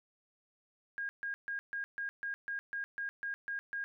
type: tone bursts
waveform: sine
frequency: 1626 Hz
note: G#6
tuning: 37 cents flat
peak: -35 dBFS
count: 12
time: 0.98-3.84 s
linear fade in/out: 0 ms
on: 110 ms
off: 140 ms
effects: none